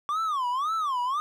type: tone with vibrato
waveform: triangle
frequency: 1135 Hz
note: C#6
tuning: 41 cents sharp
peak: -23 dBFS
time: 0.09-1.2 s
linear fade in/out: 0 ms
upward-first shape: sine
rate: 1.9 Hz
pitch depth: 270 cents each way
effects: none